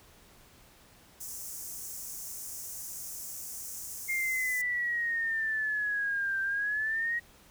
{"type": "high-pass noise", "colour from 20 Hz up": "pink", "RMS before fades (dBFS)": -41, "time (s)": [1.2, 4.62], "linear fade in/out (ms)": 10, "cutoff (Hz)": 5800, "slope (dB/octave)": 48}
{"type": "exponential two-way sweep", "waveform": "sine", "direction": "down then up", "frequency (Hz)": [2128, 1568, 1902], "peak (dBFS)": -28, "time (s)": [4.08, 7.2], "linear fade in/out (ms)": 20, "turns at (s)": 6.41}
{"effects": ["pink hiss -58 dBFS RMS until 7.5 s"]}